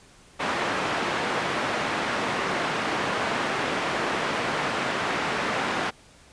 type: band-pass noise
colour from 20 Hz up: white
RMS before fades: -27 dBFS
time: 0.39-5.91 s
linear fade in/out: 20 ms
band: 150 to 1700 Hz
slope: 12 dB/octave
effects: pink hiss -53 dBFS RMS until 6.32 s + resampled to 22050 Hz